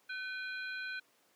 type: harmonic tone with a mistuned harmonic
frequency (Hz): 813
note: G#5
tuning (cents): -37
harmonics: 2 / 3 / 4 / 5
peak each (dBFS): -39 / -46 / -54 / -49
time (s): 0.09-1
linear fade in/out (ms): 10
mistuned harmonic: 2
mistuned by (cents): -120
effects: pink hiss -69 dBFS RMS until 1.35 s + high-pass 300 Hz 12 dB/octave